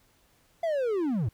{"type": "linear sweep", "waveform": "triangle", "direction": "down", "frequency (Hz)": [688, 92.4], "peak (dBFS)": -23, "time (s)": [0.63, 1.29], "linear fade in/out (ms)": 5, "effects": ["pink hiss -65 dBFS RMS until 1.33 s"]}